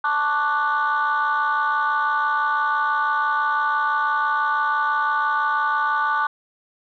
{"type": "chord", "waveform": "sine", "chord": "D major seventh", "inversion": "second", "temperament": "equal", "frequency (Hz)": [880, 1108.7, 1174.7, 1480], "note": ["A5", "C#6", "D6", "F#6"], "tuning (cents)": [0, 0, 0, 0], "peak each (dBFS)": [-23, -27, -21, -22], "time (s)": [0.04, 6.27], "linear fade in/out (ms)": 5, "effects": ["tanh soft clip ceiling -13 dBFS"]}